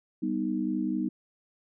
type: chord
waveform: sine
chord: G augmented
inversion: none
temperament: equal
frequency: 196 / 246.9 / 311.1 Hz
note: G3 / B3 / D#4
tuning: 0 / 0 / 0 cents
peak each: -32 / -31 / -30 dBFS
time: 0.22-1.09 s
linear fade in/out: 10 ms
effects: none